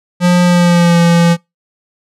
square tone with pitch glide, 177.3 to 170.47 Hz, F3 to F3, +26 to -42 cents, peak -7 dBFS, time 0.2-1.37 s, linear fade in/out 50 ms, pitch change -68 cents, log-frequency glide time 0.44-0.99 s, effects noise-tail reverb RT60 0.2 s tail -25 dB re dry + low-pass 9000 Hz 12 dB/octave

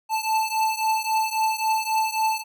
square beating tone pair, 877 / 880.7 Hz, A5 / A5, -6 / +1 cents, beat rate 3.7 Hz, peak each -24 / -26 dBFS, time 0.09-2.44 s, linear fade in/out 50 ms, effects none

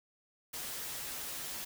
white noise with comb filter, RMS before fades -41 dBFS, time 0.53-1.65 s, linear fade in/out 10 ms, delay 10 ms, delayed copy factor -0.6, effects none

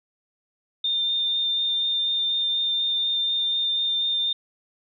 sine tone with vibrato, 3614 Hz, A7, 46 cents sharp, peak -21 dBFS, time 0.84-4.33 s, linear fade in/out 5 ms, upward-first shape sine, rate 4.1 Hz, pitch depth 10 cents each way, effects none

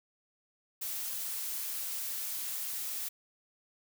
blue noise, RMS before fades -37 dBFS, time 0.81-3.09 s, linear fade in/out 10 ms, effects none

